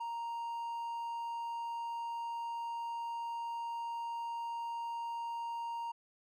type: tone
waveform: triangle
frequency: 932.3 Hz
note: A#5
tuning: in tune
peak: -35 dBFS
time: 0-5.92 s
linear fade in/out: 10 ms
effects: none